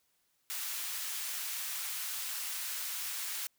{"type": "high-pass noise", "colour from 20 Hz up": "white", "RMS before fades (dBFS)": -38, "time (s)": [0.5, 3.47], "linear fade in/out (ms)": 0, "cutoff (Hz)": 1200, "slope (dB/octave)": 12, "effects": ["white hiss -75 dBFS RMS until 3.58 s"]}